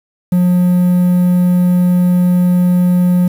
triangle tone with quantisation, 178.9 Hz, F3, 42 cents sharp, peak -6 dBFS, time 0.32-3.28 s, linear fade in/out 5 ms, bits 6, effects none

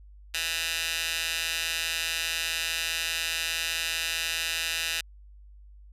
15% pulse tone with high-pass filter, 164.81 Hz, E3, in tune, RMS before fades -30 dBFS, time 0.34-5.01 s, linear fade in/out 5 ms, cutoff 2600 Hz, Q 1.5, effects added 50 Hz sine -47 dBFS peak until 5.92 s + resampled to 32000 Hz

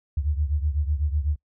sine beating tone pair, 72.1 / 80.1 Hz, D2 / E2, -31 / -49 cents, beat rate 8 Hz, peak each -23 / -27 dBFS, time 0.17-1.36 s, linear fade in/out 5 ms, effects noise-tail reverb RT60 0.1 s tail -24 dB re dry

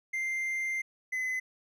triangle tone pair in turn, 2093 / 2029 Hz, C7 / B6, 0 / +46 cents, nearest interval minor second, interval 54 cents, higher first, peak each -28 dBFS, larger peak neither, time 0.13-0.82 / 1.12-1.4 s, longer first, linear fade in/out 10 ms, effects none

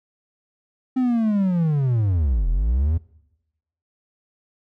triangle linear two-way sweep, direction down then up, 261.6 to 39 to 84.9 Hz, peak -15 dBFS, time 0.96-2.98 s, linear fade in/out 10 ms, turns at 2.49 s, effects noise-tail reverb RT60 0.9 s tail -22 dB re dry

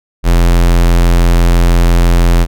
square tone, 43 Hz, F1, 26 cents flat, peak -6 dBFS, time 0.23-2.47 s, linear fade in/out 50 ms, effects none

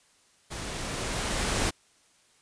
pink noise with level ramp, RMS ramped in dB -37 to -26 dBFS, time 0.5-1.71 s, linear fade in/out 20 ms, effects white hiss -63 dBFS RMS until 2.41 s + resampled to 22050 Hz

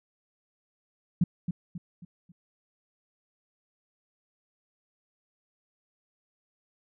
sine tone with echo, 174.61 Hz, F3, in tune, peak -18 dBFS, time 1.21-1.24 s, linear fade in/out 5 ms, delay 270 ms, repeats 4, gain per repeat -8 dB, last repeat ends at 2.32 s, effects none

